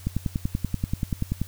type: click train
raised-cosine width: 5 ms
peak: -12 dBFS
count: 15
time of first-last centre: 0.07-1.416 s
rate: 10.4 Hz
effects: added 91 Hz sine -42 dBFS peak until 1.47 s + white hiss -49 dBFS RMS until 1.47 s